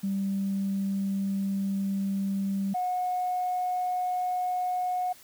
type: tone pair in turn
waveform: sine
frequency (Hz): 196 / 728.1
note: G3 / F#5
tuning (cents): 0 / -28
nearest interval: octave + major seventh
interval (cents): 2272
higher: second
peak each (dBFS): -25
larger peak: neither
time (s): 0.03-2.74 / 2.74-5.13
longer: first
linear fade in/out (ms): 10
effects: tanh soft clip ceiling -21 dBFS + white hiss -53 dBFS RMS until 5.23 s